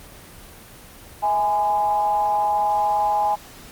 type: tone with frequency modulation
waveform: sine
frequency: 830.6 Hz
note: G#5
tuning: in tune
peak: -17 dBFS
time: 1.22-3.36 s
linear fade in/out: 20 ms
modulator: 187 Hz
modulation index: 0.53
effects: pink hiss -43 dBFS RMS until 3.71 s + Opus 24 kbps